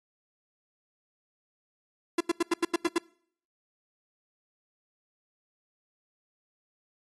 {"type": "tone bursts", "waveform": "45% pulse", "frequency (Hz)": 340, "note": "F4", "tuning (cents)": -46, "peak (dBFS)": -22, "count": 8, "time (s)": [2.18, 2.983], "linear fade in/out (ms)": 5, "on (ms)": 26, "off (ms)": 85, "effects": ["noise-tail reverb RT60 0.6 s tail -25 dB re dry", "AAC 32 kbps"]}